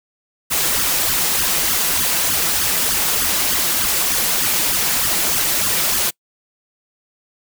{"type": "noise with flanger", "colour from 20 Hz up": "white", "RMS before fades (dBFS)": -18, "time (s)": [0.5, 6.11], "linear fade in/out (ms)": 20, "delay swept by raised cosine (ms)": [0.61, 6.11], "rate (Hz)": 3.3, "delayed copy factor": 0.85, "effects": ["noise-tail reverb RT60 0.1 s tail -26 dB re dry"]}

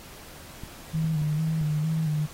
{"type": "clicks", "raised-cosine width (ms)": 5, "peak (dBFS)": -25, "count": 5, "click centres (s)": [0.636, 0.948, 1.044, 1.218, 1.615]}
{"type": "tone with vibrato", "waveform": "sine", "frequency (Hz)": 155.56, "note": "D#3", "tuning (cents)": 0, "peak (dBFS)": -23, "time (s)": [0.93, 2.27], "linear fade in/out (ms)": 20, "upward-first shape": "square", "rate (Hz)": 2.2, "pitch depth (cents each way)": 46}
{"effects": ["pink hiss -46 dBFS RMS until 2.33 s", "AAC 48 kbps"]}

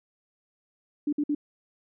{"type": "tone bursts", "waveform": "sine", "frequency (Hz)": 293.7, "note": "D4", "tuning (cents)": 0, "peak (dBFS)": -23, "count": 3, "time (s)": [1.07, 1.349], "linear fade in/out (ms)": 5, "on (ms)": 57, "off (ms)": 54, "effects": []}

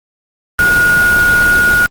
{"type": "tone in noise", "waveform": "sine", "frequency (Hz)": 1442, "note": "F#6", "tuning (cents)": -45, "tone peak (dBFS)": -7, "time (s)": [0.59, 1.86], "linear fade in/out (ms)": 0, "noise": "pink", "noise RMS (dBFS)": -19, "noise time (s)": [0.59, 1.86], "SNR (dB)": 9, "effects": ["Opus 32 kbps"]}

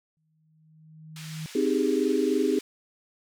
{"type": "tone with exponential growth", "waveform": "sine", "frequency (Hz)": 157.1, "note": "D#3", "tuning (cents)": 17, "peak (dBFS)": -31, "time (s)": [0.17, 1.46], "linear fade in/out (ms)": 0, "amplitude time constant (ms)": 280}
{"type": "band-pass noise", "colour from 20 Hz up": "pink", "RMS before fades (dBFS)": -45, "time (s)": [1.16, 2.61], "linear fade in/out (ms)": 2, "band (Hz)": [2000, 8600], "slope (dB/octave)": 12}
{"type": "chord", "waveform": "sine", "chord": "Ab major seventh", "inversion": "first", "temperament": "equal", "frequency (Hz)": [261.6, 311.1, 392, 415.3], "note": ["C4", "Eb4", "G4", "Ab4"], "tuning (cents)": [0, 0, 0, 0], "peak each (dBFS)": -27, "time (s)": [1.55, 2.59], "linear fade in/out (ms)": 5}
{"effects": []}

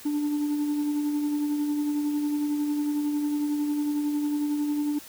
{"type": "tone with tremolo", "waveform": "sine", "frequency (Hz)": 294.6, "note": "D4", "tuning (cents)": 6, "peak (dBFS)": -20, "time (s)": [0.05, 4.99], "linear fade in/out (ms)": 10, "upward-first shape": "sine", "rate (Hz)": 11, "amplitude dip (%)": 40, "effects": ["tanh soft clip ceiling -22 dBFS", "white hiss -46 dBFS RMS until 5.08 s"]}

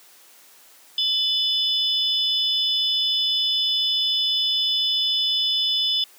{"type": "tone cluster", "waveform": "sine", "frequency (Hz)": [2982, 3487, 5110], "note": ["F#7", "A7", "D#8"], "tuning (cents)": [13, -16, 45], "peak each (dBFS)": [-25, -21, -27], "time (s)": [0.98, 6.04], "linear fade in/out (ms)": 2, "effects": ["white hiss -51 dBFS RMS until 6.18 s", "high-pass 300 Hz 12 dB/octave"]}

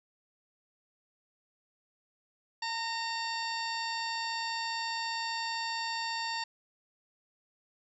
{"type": "harmonic tone with a mistuned harmonic", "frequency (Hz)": 911, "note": "A#5", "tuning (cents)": -40, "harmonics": [1, 2, 3, 4, 5, 6, 8], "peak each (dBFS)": [-36, -39, -43, -45, -38, -46, -49], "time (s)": [2.62, 6.44], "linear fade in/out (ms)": 5, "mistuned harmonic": 2, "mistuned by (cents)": 22, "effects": []}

